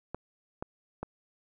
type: clicks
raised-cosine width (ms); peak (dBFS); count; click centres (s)
1; -21; 3; 0.146 / 0.625 / 1.03
effects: none

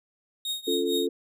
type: tone with tremolo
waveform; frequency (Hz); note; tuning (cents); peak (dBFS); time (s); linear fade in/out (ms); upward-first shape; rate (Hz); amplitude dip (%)
40% pulse; 3729; A#7; 0; -25; 0.45-1.07; 2; triangle; 4.4; 95
type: chord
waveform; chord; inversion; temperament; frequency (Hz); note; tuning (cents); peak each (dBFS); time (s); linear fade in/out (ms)
sine; Db augmented; none; equal; 277.2 / 349.2 / 440; Db4 / F4 / A4; 0 / 0 / 0; -30 / -28 / -27; 0.67-1.09; 10
effects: none

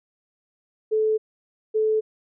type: tone pair in turn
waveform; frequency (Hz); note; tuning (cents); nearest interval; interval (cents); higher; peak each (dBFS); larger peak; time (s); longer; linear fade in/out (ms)
sine; 434.6 / 434.6; A4 / A4; -21 / -21; unison; 0; neither; -18; neither; 0.91-1.18 / 1.74-2.01; neither; 20
effects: none

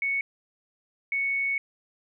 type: tone pair in turn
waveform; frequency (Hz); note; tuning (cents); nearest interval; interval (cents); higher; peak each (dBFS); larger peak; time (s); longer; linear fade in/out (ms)
sine; 2217 / 2217; C#7 / C#7; 0 / 0; unison; 0; neither; -24; neither; 0.02-0.21 / 1.12-1.58; second; 2
effects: none

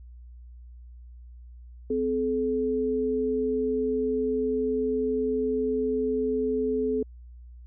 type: tone pair together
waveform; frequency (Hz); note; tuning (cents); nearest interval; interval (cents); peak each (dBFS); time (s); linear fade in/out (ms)
sine; 257.9 / 430; C4 / A4; -25 / -40; major sixth; 885; -28 / -25; 1.9-7.03; 5
effects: added 60 Hz sine -43 dBFS peak until 7.66 s

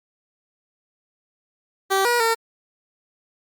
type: tone with pitch steps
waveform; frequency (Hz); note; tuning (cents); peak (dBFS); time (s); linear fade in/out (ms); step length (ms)
15% pulse; 387.4 / 480.4 / 455; G4 / B4 / A#4; -20 / -48 / -42; -11; 1.9-2.35; 20; 150
effects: Opus 48 kbps

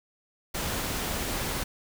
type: noise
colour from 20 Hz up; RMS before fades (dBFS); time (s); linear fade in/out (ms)
pink; -31; 0.54-1.64; 10
effects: none

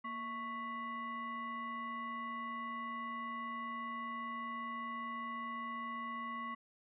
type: tone with frequency modulation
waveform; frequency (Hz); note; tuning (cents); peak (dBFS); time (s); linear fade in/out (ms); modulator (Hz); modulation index
sine; 1108.7; C#6; 0; -39; 0.04-6.55; 10; 875; 0.84
effects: none

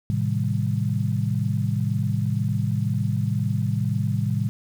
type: chord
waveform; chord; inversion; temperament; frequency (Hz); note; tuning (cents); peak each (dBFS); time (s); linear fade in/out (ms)
sine; A half-diminished seventh; none; just; 110 / 132 / 158.4 / 198; A2 / C3 / Eb3 / G3; 0 / +16 / +31 / +18; -24 / -26 / -29 / -28; 0.1-4.49; 0
effects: 8-bit

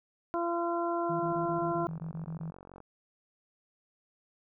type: harmonic tone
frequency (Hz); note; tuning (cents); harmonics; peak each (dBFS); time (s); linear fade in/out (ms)
341.7; F4; -38; 1 / 2 / 3 / 4; -32 / -33 / -35 / -39; 0.34-1.87; 0
type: tone bursts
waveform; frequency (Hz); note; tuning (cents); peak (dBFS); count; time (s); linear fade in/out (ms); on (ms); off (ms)
sine; 161.8; E3; -32; -35; 11; 1.09-2.51; 10; 110; 21
type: click train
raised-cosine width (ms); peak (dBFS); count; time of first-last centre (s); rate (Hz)
1; -35; 72; 1.26-2.803; 46
effects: none

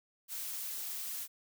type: noise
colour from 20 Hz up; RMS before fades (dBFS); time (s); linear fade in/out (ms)
blue; -40; 0.28-1.28; 50
effects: none

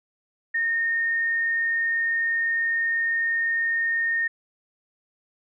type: tone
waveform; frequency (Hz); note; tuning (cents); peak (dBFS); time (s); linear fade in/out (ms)
sine; 1837; A#6; -26; -21; 0.54-4.28; 10
effects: none

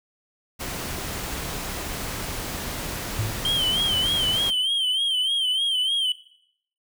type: noise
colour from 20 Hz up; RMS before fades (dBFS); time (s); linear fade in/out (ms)
pink; -31; 0.59-4.51; 20
type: tone with exponential decay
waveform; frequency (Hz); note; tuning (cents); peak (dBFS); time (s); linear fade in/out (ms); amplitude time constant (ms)
sine; 106.8; G#2; +49; -21; 3.19-3.7; 0; 110
type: tone with vibrato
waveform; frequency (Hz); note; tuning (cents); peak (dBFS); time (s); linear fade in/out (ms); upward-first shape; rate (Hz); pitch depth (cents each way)
triangle; 3129; G7; -4; -19; 3.45-6.12; 2; sine; 3.3; 87
effects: noise-tail reverb RT60 0.7 s tail -18 dB re dry

